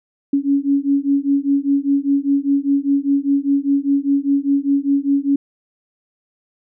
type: beating tone pair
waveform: sine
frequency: 277.2 / 282.2 Hz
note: C#4 / C#4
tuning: 0 / +31 cents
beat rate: 5 Hz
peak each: -17 dBFS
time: 0.33-5.36 s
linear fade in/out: 5 ms
effects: none